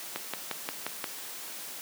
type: click train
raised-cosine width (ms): 0.3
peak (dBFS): -15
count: 6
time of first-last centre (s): 0.16-1.042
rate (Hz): 5.67
effects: white hiss -41 dBFS RMS until 1.81 s + high-pass 200 Hz 12 dB/octave